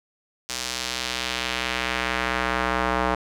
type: tone with band-pass filter sweep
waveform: square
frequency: 62.3 Hz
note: B1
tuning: 16 cents sharp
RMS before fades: -26 dBFS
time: 0.49-3.15 s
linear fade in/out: 5 ms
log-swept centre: 5900 to 1000 Hz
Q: 1.1
effects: none